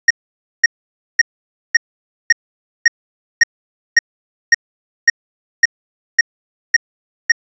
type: tone bursts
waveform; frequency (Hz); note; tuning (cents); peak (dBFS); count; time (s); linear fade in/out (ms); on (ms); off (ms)
square; 1864.7; A#6; 0; -5; 14; 0.08-7.32; 5; 25; 530
effects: resampled to 16000 Hz